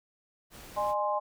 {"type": "noise", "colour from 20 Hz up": "pink", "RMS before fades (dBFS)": -48, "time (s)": [0.5, 0.95], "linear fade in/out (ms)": 50}
{"type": "chord", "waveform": "sine", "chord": "Ab major", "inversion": "second", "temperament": "equal with one note detuned", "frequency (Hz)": [607, 830.6, 1046.5], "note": ["Eb5", "Ab5", "C6"], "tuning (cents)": [-43, 0, 0], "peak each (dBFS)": -31, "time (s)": [0.76, 1.2], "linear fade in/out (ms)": 20}
{"effects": []}